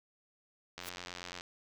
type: click train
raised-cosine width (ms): 0.2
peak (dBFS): -25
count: 57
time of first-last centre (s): 0.78-1.409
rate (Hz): 89
type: noise with exponential growth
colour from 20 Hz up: white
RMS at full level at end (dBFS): -38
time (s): 0.81-0.89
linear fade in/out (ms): 2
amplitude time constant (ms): 17
effects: none